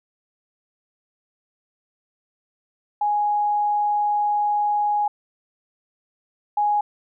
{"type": "tone pair in turn", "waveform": "sine", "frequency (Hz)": [830.6, 830.6], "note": ["G#5", "G#5"], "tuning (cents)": [0, 0], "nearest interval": "unison", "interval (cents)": 0, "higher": "neither", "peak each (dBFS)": [-18, -17], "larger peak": "second", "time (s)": [[3.01, 5.08], [6.57, 6.81]], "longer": "first", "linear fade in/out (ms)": 5, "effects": []}